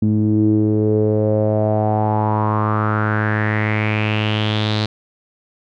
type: tone with low-pass filter sweep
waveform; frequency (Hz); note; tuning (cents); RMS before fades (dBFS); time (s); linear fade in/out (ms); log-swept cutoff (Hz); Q
sawtooth; 107; A2; -48; -17; 0.02-4.86; 5; 250 to 4100; 5.5
effects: none